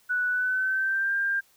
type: tone with pitch glide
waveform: sine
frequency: 1480 to 1595.4 Hz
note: F#6 to G6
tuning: 0 to +30 cents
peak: -23 dBFS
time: 0.09-1.41 s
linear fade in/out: 20 ms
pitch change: +130 cents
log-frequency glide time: 0.29-1.14 s
effects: white hiss -62 dBFS RMS until 1.56 s